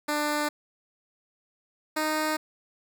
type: tone pair in turn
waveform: 10% pulse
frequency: 297.3 / 309.3 Hz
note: D4 / D#4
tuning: +21 / -10 cents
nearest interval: minor second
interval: 69 cents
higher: second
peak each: -17 / -17 dBFS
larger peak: neither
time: 0.08-0.49 / 1.96-2.37 s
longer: neither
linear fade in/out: 10 ms
effects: none